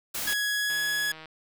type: noise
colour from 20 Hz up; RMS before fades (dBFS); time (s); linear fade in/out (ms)
white; -32; 0.14-0.34; 10
type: tone with pitch glide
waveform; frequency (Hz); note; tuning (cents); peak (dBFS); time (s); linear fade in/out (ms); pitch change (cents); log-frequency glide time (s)
sawtooth; 1671 to 1683.6; G#6 to G#6; +10 to +23; -22; 0.27-1.12; 5; +13; 0.5-0.8
type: click train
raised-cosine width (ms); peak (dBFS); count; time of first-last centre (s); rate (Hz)
0.3; -28; 89; 0.7-1.257; 158
effects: none